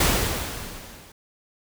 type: noise with level ramp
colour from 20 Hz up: pink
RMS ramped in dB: -18 to -48 dBFS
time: 0-1.12 s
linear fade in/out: 5 ms
effects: none